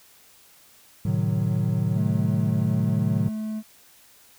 triangle chord, A diminished seventh, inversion none, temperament equal with one note detuned, 110 / 130.81 / 152.54 / 185 Hz, A2 / C3 / Eb3 / Gb3, 0 / 0 / -34 / 0 cents, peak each -23 / -27 / -24 / -25 dBFS, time 1.05-3.29 s, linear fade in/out 5 ms
triangle tone with pitch glide, 215.1 to 216.5 Hz, A3 to A3, -39 to -28 cents, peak -25 dBFS, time 1.94-3.63 s, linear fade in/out 50 ms, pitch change +11 cents, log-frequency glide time 2.28-3.03 s
effects white hiss -54 dBFS RMS until 4.38 s

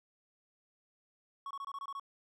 triangle tone bursts, 1108.7 Hz, C#6, in tune, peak -37 dBFS, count 8, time 1.46-1.997 s, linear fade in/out 2 ms, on 47 ms, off 23 ms, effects none

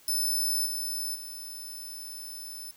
10% pulse tone with level steps, 5274 Hz, E8, in tune, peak -20 / -25 / -33 dBFS, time 0.08-2.71 s, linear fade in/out 2 ms, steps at 0.65 / 1.14 s, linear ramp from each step 20 ms, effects white hiss -57 dBFS RMS until 2.76 s

